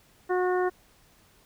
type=harmonic tone; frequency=364.1 Hz; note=F#4; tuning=28 cents flat; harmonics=1 / 2 / 3 / 4 / 5; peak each=-24 / -30 / -34 / -36 / -38 dBFS; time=0.29-0.7 s; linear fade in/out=20 ms; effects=pink hiss -60 dBFS RMS until 1.45 s